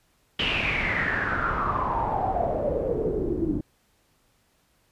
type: noise with low-pass filter sweep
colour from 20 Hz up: pink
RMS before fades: -26 dBFS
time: 0.39-3.61 s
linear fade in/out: 5 ms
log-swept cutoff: 3000 to 290 Hz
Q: 8.4
effects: pink hiss -66 dBFS RMS until 4.91 s + resampled to 32000 Hz